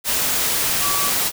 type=tone in noise; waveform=sine; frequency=1146 Hz; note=D6; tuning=43 cents flat; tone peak=-24 dBFS; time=0.8-1.12 s; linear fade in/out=50 ms; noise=white; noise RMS=-20 dBFS; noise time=0.04-1.32 s; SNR=-7 dB; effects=none